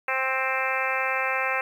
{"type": "harmonic tone", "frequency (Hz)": 262.9, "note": "C4", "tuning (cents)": 8, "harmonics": [2, 3, 4, 5, 6, 7, 8, 9, 10], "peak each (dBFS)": [-32, -32, -32, -32, -32, -32, -32, -32, -32], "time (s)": [0.08, 1.61], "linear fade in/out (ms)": 2, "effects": ["9-bit"]}